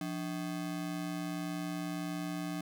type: ring-modulated tone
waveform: square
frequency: 234.6 Hz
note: A#3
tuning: 11 cents sharp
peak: -33 dBFS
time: 0.01-2.61 s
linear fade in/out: 2 ms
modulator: 60.8 Hz
effects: none